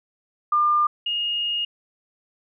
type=tone pair in turn; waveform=sine; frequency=1200 / 2854 Hz; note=D6 / F7; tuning=+37 / +37 cents; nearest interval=octave + minor third; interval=1500 cents; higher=second; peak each=-16 / -22 dBFS; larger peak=first; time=0.52-0.87 / 1.06-1.65 s; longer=second; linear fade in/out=5 ms; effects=none